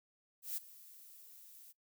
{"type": "noise with ADSR envelope", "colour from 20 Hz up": "violet", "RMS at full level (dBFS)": -38, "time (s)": [0.42, 1.73], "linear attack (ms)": 150, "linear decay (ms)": 16, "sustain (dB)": -19, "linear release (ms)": 24, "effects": ["noise-tail reverb RT60 0.1 s tail -20 dB re dry"]}